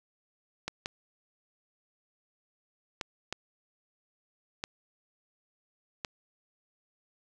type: clicks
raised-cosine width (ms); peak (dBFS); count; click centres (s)
0.2; -16; 6; 0.68 / 0.859 / 3.012 / 3.326 / 4.639 / 6.048
effects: none